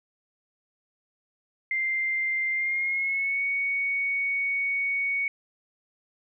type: tone with pitch glide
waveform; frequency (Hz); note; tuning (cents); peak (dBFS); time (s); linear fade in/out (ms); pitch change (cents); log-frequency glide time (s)
sine; 2093 to 2230; C7 to C#7; 0 to +10; -24; 1.71-5.28; 2; +110; 2.52-3.43
effects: none